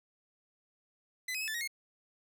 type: tone with pitch steps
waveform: sawtooth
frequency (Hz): 2015 / 2533 / 2588 / 1755 / 1887 / 2158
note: B6 / D#7 / E7 / A6 / A#6 / C#7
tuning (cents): +34 / +30 / -32 / -5 / +21 / -47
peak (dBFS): -31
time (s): 1.28-1.676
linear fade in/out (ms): 5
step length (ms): 66
effects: none